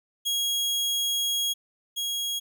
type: tone pair in turn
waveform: sawtooth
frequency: 3300 / 3300 Hz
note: G#7 / G#7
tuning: -12 / -12 cents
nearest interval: unison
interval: 0 cents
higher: neither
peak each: -21 / -24 dBFS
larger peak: first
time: 0.25-1.54 / 1.96-2.4 s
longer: first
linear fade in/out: 20 ms
effects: none